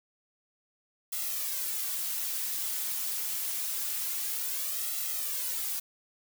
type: noise with flanger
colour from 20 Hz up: blue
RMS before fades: -33 dBFS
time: 1.12-5.8 s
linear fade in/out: 10 ms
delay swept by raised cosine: 1.5 to 4.8 ms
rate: 0.26 Hz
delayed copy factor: +0.75
effects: none